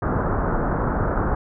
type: low-pass noise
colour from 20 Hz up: pink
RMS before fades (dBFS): -22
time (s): 0.02-1.35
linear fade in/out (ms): 5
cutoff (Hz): 1500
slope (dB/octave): 48
effects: none